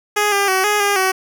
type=tone with pitch steps; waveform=10% pulse; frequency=416.2 / 400.3 / 377.4 / 416.8 / 404.8 / 377.4 Hz; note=G#4 / G4 / F#4 / G#4 / G#4 / F#4; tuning=+4 / +36 / +34 / +6 / -44 / +34 cents; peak=-6 dBFS; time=0.16-1.12 s; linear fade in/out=10 ms; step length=160 ms; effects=none